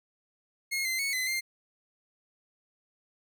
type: tone with pitch steps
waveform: sawtooth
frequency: 2156 / 2070 / 2210 / 2032 / 2102 Hz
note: C#7 / C7 / C#7 / B6 / C7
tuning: -49 / -19 / -6 / +49 / +7 cents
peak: -25 dBFS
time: 0.71-1.41 s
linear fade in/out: 20 ms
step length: 140 ms
effects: none